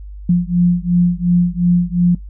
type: beating tone pair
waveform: sine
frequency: 174.61 / 177.41 Hz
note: F3 / F3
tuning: 0 / +28 cents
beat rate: 2.8 Hz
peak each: -14 dBFS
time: 0.29-2.15 s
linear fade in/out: 5 ms
effects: noise-tail reverb RT60 0.2 s tail -26 dB re dry + added 50 Hz sine -29 dBFS peak until 2.29 s